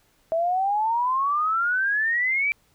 sine exponential sweep, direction up, 645 to 2349 Hz, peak -20 dBFS, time 0.32-2.52 s, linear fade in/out 0 ms, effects pink hiss -63 dBFS RMS until 2.74 s

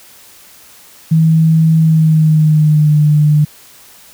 sine tone with pitch glide, 160.7 to 149.94 Hz, E3 to D3, -44 to +36 cents, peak -6 dBFS, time 1.11-3.45 s, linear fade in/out 10 ms, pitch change -120 cents, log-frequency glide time 1.78-2.99 s, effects white hiss -41 dBFS RMS until 4.13 s

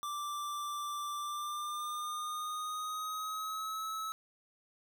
square tone with pitch glide, 1174.7 to 1295.9 Hz, D6 to E6, 0 to -30 cents, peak -37 dBFS, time 0.03-4.12 s, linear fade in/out 0 ms, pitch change +170 cents, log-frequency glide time 1.17-3.86 s, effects none

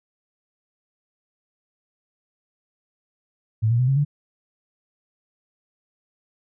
sine tone with pitch steps, 110 / 117.9 / 126.36 / 135.43 / 145.15 Hz, A2 / A#2 / B2 / C#3 / D3, 0 / +20 / +40 / -40 / -20 cents, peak -16 dBFS, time 3.62-4.05 s, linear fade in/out 20 ms, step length 86 ms, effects none

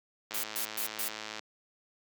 click train, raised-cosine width 0.2 ms, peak -21 dBFS, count 118, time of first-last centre 0.31-1.393 s, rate 108 Hz
blue noise bursts, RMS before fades -33 dBFS, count 4, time 0.34-1.084 s, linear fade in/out 5 ms, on 96 ms, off 120 ms
effects high-pass 200 Hz 12 dB/octave + Opus 48 kbps

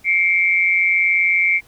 sine tone pair together, 2134 / 2313 Hz, C7 / D7, +34 / -27 cents, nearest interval minor second, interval 139 cents, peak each -16 dBFS, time 0.04-1.61 s, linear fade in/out 50 ms, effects pink hiss -52 dBFS RMS until 1.67 s

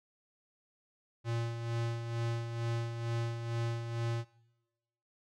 square tone with tremolo, 116.54 Hz, A#2, in tune, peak -32 dBFS, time 1.24-4.25 s, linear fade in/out 50 ms, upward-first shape sine, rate 2.2 Hz, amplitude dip 55%, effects noise-tail reverb RT60 1.0 s tail -21 dB re dry + low-pass 6000 Hz 12 dB/octave

